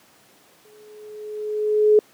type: tone with exponential growth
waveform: sine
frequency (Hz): 424.4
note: G#4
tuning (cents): +38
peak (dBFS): -9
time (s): 0.65-1.99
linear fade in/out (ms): 2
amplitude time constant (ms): 290
effects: pink hiss -54 dBFS RMS until 2.13 s + high-pass 200 Hz 12 dB/octave